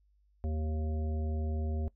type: harmonic tone with a mistuned harmonic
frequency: 77.78 Hz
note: D#2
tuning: in tune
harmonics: 1 / 3 / 5 / 7 / 9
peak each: -31 / -41 / -45 / -48 / -50 dBFS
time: 0.44-1.88 s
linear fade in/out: 0 ms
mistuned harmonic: 9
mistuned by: -16 cents
effects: noise-tail reverb RT60 0.1 s tail -19 dB re dry + added 50 Hz sine -65 dBFS peak until 1.95 s